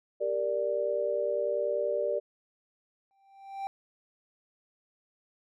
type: chord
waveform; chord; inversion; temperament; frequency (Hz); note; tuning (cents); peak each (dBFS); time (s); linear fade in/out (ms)
sine; G minor; none; equal with one note detuned; 396.1 / 466.2 / 587.3; G4 / Bb4 / D5; +18 / 0 / 0; -34 / -32 / -29; 0.2-2.2; 20
type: tone with exponential growth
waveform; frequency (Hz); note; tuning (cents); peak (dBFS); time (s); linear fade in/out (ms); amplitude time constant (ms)
triangle; 784; G5; 0; -28; 3.11-3.67; 0; 120
effects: none